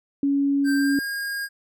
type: tone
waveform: sine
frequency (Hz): 280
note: C#4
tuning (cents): +18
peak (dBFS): -18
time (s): 0.23-0.99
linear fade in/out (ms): 2
type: tone with pitch glide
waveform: square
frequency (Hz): 1569 to 1624.3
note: G6 to G#6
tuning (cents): +1 to -39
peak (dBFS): -27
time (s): 0.64-1.49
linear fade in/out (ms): 50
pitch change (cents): +60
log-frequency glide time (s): 0.74-1.04
effects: none